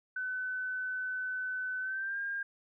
sine tone with pitch glide, 1510 to 1609.1 Hz, F#6 to G6, +35 to +45 cents, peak -33 dBFS, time 0.16-2.43 s, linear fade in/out 5 ms, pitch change +110 cents, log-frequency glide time 1.8-2.19 s, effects none

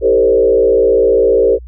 sine tone with frequency modulation, 457.5 Hz, A#4, 32 cents flat, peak -7 dBFS, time 0.01-1.59 s, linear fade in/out 50 ms, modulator 59.9 Hz, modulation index 1.3, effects added 60 Hz sine -29 dBFS peak until 1.67 s

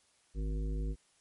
harmonic tone, 52.2 Hz, G#1, 10 cents sharp, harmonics 1 / 3 / 5 / 7 / 9, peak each -32 / -42 / -46 / -49 / -51 dBFS, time 0.34-0.96 s, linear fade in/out 50 ms, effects white hiss -69 dBFS RMS until 1.2 s + MP3 48 kbps

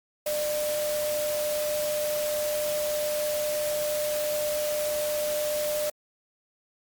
sine tone in noise, 599 Hz, D5, 34 cents sharp, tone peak -26 dBFS, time 0.26-5.9 s, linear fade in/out 5 ms, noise white, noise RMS -34 dBFS, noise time 0.26-5.9 s, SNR +5 dB, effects Opus 48 kbps

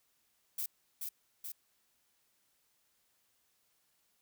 violet noise with echo, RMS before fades -37 dBFS, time 0.58-0.66 s, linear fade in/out 5 ms, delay 430 ms, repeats 2, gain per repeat -3 dB, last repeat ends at 1.52 s, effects white hiss -75 dBFS RMS until 4.21 s

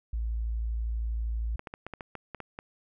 sine tone, 56.3 Hz, A1, 40 cents sharp, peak -28 dBFS, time 0.13-1.56 s, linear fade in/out 5 ms
clicks, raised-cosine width 0.5 ms, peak -23 dBFS, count 10, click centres 1.594 / 1.672 / 1.739 / 1.866 / 1.937 / 2.008 / 2.153 / 2.347 / 2.403 / 2.589 s
effects none

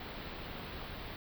pink band-stop noise, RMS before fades -44 dBFS, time 0-1.16 s, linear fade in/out 2 ms, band 4500 to 16000 Hz, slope 48 dB/octave, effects none

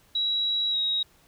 sine tone with pitch glide, 3882 to 3802 Hz, B7 to A#7, -31 to +33 cents, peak -23 dBFS, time 0.15-1.03 s, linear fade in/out 5 ms, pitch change -36 cents, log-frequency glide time 0.71-0.77 s, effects pink hiss -60 dBFS RMS until 1.27 s

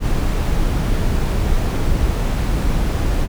brown noise, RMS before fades -17 dBFS, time 0-3.28 s, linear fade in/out 50 ms, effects none

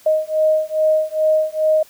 sine beating tone pair, 622.3 / 624.7 Hz, D#5 / D#5, 0 / +7 cents, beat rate 2.4 Hz, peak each -17 dBFS, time 0.06-1.83 s, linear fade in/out 5 ms, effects white hiss -48 dBFS RMS until 1.89 s

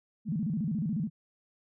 sine tone with vibrato, 185 Hz, F#3, in tune, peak -28 dBFS, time 0.25-1.1 s, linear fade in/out 50 ms, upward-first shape square, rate 14 Hz, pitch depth 280 cents each way, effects none

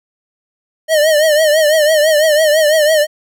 square tone with vibrato, 615 Hz, D#5, 20 cents flat, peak -9 dBFS, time 0.88-3.07 s, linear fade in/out 50 ms, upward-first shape triangle, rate 6 Hz, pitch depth 99 cents each way, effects none

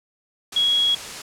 sine tone in noise, 3322 Hz, G#7, in tune, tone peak -16 dBFS, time 0.56-0.95 s, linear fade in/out 5 ms, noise white, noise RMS -33 dBFS, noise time 0.52-1.22 s, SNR +14 dB, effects low-pass 8000 Hz 12 dB/octave

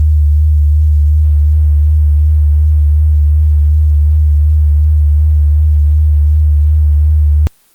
sine tone with vibrato, 75.2 Hz, D2, 42 cents sharp, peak -5 dBFS, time 0-7.47 s, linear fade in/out 0 ms, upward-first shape triangle, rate 2.7 Hz, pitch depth 39 cents each way, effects white hiss -50 dBFS RMS until 7.74 s + Opus 24 kbps

